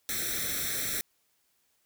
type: noise with comb filter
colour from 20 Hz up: white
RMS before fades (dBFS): -32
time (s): 0.09-1.01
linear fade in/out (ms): 0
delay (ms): 0.52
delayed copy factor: +0.95
effects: white hiss -72 dBFS RMS until 1.85 s